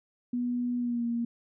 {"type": "tone with pitch glide", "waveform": "sine", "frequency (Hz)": [244.2, 234.9], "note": ["B3", "A#3"], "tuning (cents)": [-19, 13], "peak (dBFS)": -27, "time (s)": [0.33, 1.25], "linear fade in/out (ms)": 5, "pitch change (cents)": -68, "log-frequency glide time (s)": [0.78, 1.05], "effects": []}